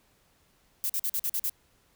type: noise bursts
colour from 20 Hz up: violet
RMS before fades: -29 dBFS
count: 7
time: 0.84-1.495 s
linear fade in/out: 0 ms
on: 55 ms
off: 45 ms
effects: pink hiss -66 dBFS RMS until 1.95 s